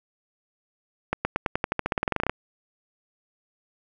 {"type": "accelerating click train", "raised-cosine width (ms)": 0.5, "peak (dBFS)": -8, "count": 19, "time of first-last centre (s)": [1.13, 2.296], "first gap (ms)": 120, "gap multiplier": 0.92, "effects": []}